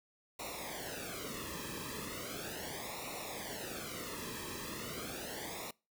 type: noise with flanger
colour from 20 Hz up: pink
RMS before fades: -43 dBFS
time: 0.39-5.71 s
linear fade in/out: 5 ms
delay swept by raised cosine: 0.62 to 1.4 ms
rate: 0.37 Hz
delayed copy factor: -0.9
effects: noise-tail reverb RT60 0.3 s tail -25 dB re dry